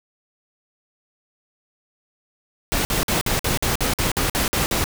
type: noise bursts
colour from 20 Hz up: pink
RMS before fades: -21 dBFS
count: 12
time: 2.72-4.841 s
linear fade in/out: 0 ms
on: 130 ms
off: 51 ms
effects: none